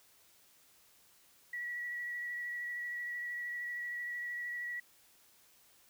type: tone with vibrato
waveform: sine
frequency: 1933 Hz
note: B6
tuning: 38 cents flat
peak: -37 dBFS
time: 1.53-4.8 s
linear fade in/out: 5 ms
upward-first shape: sine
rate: 13 Hz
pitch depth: 16 cents each way
effects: white hiss -65 dBFS RMS until 5.89 s